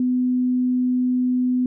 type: tone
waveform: sine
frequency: 251.1 Hz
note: B3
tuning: 29 cents sharp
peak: -17 dBFS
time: 0-1.66 s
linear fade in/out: 2 ms
effects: none